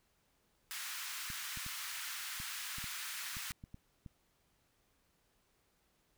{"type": "high-pass noise", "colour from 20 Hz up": "pink", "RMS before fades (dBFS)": -43, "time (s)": [0.71, 3.52], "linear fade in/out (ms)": 0, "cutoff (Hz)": 1300, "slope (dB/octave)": 24}
{"type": "clicks", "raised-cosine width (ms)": 5, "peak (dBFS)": -36, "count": 11, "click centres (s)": [1.302, 1.573, 1.664, 2.401, 2.784, 2.842, 3.369, 3.508, 3.639, 3.744, 4.062]}
{"effects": ["pink hiss -75 dBFS RMS until 6.17 s"]}